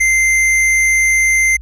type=tone with hard clipping; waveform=sine; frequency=2084 Hz; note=C7; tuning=7 cents flat; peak=-11 dBFS; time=0-1.57 s; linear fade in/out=10 ms; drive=17 dB; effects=added 58 Hz sine -29 dBFS peak until 1.61 s + low-pass 12000 Hz 12 dB/octave